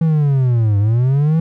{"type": "linear two-way sweep", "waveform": "triangle", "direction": "down then up", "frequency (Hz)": [165.4, 99, 165.4], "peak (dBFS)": -9, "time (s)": [0.01, 1.4], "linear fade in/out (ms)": 5, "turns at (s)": 0.78, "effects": []}